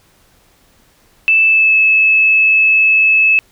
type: tone with pitch glide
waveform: sine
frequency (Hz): 2637 to 2602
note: E7 to E7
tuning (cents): 0 to -23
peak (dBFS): -7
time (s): 1.28-3.39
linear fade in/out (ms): 0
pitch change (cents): -23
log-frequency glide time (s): 1.45-1.76
effects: pink hiss -52 dBFS RMS until 3.51 s